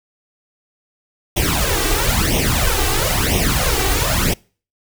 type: noise with flanger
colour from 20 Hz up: pink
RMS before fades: -17 dBFS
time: 1.36-4.34 s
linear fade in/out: 10 ms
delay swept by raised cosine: 0.33 to 2.63 ms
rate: 1 Hz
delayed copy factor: +0.8
effects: noise-tail reverb RT60 0.4 s tail -26 dB re dry

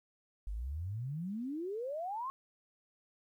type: exponential sweep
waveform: sine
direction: up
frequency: 47 to 1103 Hz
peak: -36 dBFS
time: 0.47-2.3 s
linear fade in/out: 0 ms
effects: 12-bit

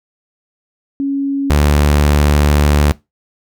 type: tone pair in turn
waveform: sine / sawtooth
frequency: 277.2 / 73.42 Hz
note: C#4 / D2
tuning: 0 / 0 cents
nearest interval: octave + major seventh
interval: 2300 cents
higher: first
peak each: -14 / -5 dBFS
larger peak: second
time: 1-1.5 / 1.5-2.92 s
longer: second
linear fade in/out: 0 ms
effects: noise-tail reverb RT60 0.2 s tail -20 dB re dry

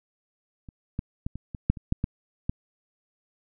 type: clicks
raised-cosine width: 5 ms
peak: -30 / -16 / -17 / -23 / -22 / -7 / -26 / -10 / -13 / -13 dBFS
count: 10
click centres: 0.688 / 0.991 / 1.265 / 1.356 / 1.548 / 1.7 / 1.772 / 1.924 / 2.041 / 2.495 s
effects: none

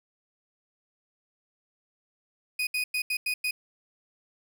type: tone bursts at uneven times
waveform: 35% pulse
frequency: 2489 Hz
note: D#7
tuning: in tune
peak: -24 dBFS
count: 6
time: 2.59-2.67 / 2.74-2.84 / 2.94-3.02 / 3.1-3.17 / 3.26-3.34 / 3.44-3.51 s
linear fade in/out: 5 ms
effects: none

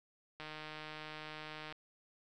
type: click train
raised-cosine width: 0.3 ms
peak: -30 dBFS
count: 205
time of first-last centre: 0.4-1.725 s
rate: 154 Hz
effects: none

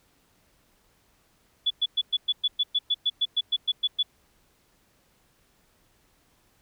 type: tone bursts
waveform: sine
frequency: 3429 Hz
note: A7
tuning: 45 cents flat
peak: -20 dBFS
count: 16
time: 1.66-4.03 s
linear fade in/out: 10 ms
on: 45 ms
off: 110 ms
effects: pink hiss -65 dBFS RMS until 6.61 s

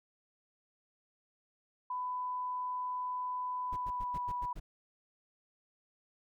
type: tone with pitch glide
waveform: sine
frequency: 999 to 983.5 Hz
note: B5 to B5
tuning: +20 to -7 cents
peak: -34 dBFS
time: 1.9-4.53 s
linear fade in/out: 5 ms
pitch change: -27 cents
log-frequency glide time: 3.63-4.26 s
type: noise bursts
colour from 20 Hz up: brown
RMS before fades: -42 dBFS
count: 7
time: 3.72-4.6 s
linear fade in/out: 10 ms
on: 46 ms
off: 93 ms
effects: none

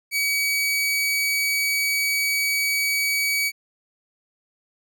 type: tone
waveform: sawtooth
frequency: 2270 Hz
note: C#7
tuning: 41 cents sharp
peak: -17 dBFS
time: 0.11-3.52 s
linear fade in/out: 50 ms
effects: none

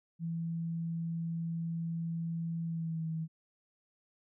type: tone with pitch glide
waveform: sine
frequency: 166.1 to 161 Hz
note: E3 to E3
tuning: +13 to -41 cents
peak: -33 dBFS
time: 0.19-3.28 s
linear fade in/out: 50 ms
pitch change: -54 cents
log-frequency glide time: 2.65-3.07 s
effects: none

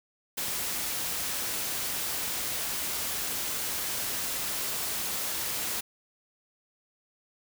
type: noise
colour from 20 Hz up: white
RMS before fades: -32 dBFS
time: 0.37-5.81 s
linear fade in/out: 10 ms
effects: none

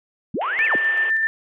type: linear two-way sweep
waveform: sine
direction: up then down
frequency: 140.5 to 2711 to 140.5 Hz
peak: -21 dBFS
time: 0.34-0.76 s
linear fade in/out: 5 ms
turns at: 0.65 s
type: band-pass noise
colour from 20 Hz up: white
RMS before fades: -35 dBFS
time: 0.41-1.1 s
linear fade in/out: 5 ms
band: 340 to 3100 Hz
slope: 96 dB/octave
type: tone with tremolo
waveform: sine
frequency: 1783 Hz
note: A6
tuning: 22 cents sharp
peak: -16 dBFS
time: 0.59-1.27 s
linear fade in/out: 0 ms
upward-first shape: square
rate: 7.8 Hz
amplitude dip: 25%
effects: none

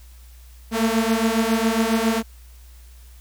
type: beating tone pair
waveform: sawtooth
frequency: 221.4 / 228.7 Hz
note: A3 / A#3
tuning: +11 / -33 cents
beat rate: 7.3 Hz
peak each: -17 dBFS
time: 0.71-2.23 s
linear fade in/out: 50 ms
effects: added 60 Hz sine -42 dBFS peak until 3.2 s + white hiss -54 dBFS RMS until 3.2 s

